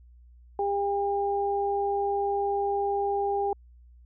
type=tone pair together; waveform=sine; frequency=401.5 / 803 Hz; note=G4 / G5; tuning=+41 / +41 cents; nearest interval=octave; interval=1200 cents; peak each=-27 dBFS; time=0.59-3.53 s; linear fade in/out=2 ms; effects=added 60 Hz sine -50 dBFS peak until 4.05 s